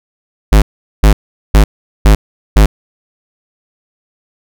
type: tone bursts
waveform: square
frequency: 52 Hz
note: G#1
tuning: 3 cents sharp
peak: -3 dBFS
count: 5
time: 0.52-2.66 s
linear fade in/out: 5 ms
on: 100 ms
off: 410 ms
effects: none